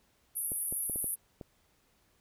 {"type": "band-pass noise", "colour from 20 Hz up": "white", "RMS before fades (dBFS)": -35, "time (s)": [0.35, 1.16], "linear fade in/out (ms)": 20, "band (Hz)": [9900, 12000], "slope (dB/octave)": 96}
{"type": "clicks", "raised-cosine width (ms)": 2, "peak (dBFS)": -29, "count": 6, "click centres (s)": [0.519, 0.725, 0.897, 0.959, 1.043, 1.412]}
{"effects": ["pink hiss -70 dBFS RMS until 2.2 s"]}